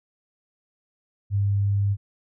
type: tone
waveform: sine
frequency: 100.3 Hz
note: G2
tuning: 40 cents sharp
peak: -19 dBFS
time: 1.3-1.97 s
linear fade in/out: 50 ms
effects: none